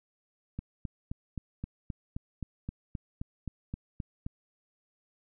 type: click train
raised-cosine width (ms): 5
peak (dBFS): -23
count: 15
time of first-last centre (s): 0.59-4.265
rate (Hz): 3.81
effects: none